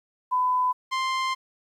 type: tone pair in turn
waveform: sine / sawtooth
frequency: 1004 / 1048.3 Hz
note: B5 / C6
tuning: +28 / +3 cents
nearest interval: minor second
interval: 75 cents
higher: second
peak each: -20 dBFS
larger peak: neither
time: 0.31-0.73 / 0.91-1.35 s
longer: second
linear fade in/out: 20 ms
effects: low-pass 5000 Hz 12 dB/octave + 10-bit